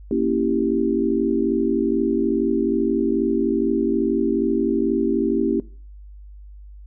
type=chord; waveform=sine; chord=A# diminished seventh; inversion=none; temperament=equal; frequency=233.1 / 277.2 / 329.6 / 392 Hz; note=A#3 / C#4 / E4 / G4; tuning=0 / 0 / 0 / 0 cents; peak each=-23 dBFS; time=0.11-5.6 s; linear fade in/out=2 ms; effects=noise-tail reverb RT60 0.4 s tail -20 dB re dry + added 50 Hz sine -38 dBFS peak until 6.86 s